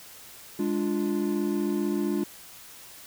triangle chord, D diminished, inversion second, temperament equal with one note detuned, 206.6 / 293.7 / 349.2 Hz, Ab3 / D4 / F4, -9 / 0 / 0 cents, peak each -27 dBFS, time 0.59-2.24 s, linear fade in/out 5 ms, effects white hiss -47 dBFS RMS until 3.06 s

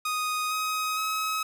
sawtooth tone with pitch steps, 1244.5 / 1261.1 / 1278 Hz, D#6 / D#6 / D#6, 0 / +23 / +46 cents, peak -23 dBFS, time 0.05-1.43 s, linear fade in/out 5 ms, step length 460 ms, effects none

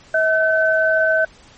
sine tone pair together, 641 / 1526.7 Hz, E5 / G6, -49 / -46 cents, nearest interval octave + minor third, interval 1503 cents, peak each -16 dBFS, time 0.14-1.25 s, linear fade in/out 5 ms, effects pink hiss -47 dBFS RMS until 1.57 s + MP3 32 kbps

